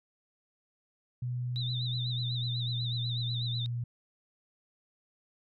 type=tone with pitch glide; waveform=sine; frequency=123.47 to 119.89 Hz; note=B2 to A#2; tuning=0 to +49 cents; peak=-31 dBFS; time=1.22-3.84 s; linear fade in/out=5 ms; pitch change=-51 cents; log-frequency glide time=1.77-2.92 s
type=tone with vibrato; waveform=sine; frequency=3780 Hz; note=A#7; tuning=23 cents sharp; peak=-35 dBFS; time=1.56-3.66 s; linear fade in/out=0 ms; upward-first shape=sine; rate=8.1 Hz; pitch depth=110 cents each way
effects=none